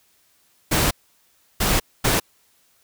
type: noise bursts at uneven times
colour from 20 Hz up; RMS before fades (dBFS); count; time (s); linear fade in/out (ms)
pink; -19; 3; 0.71-0.91 / 1.6-1.8 / 2.04-2.2; 10
effects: white hiss -61 dBFS RMS until 2.83 s